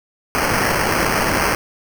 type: noise with sample-and-hold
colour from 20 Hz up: white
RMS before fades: -18 dBFS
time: 0.35-1.55 s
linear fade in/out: 0 ms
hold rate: 3675 Hz
effects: none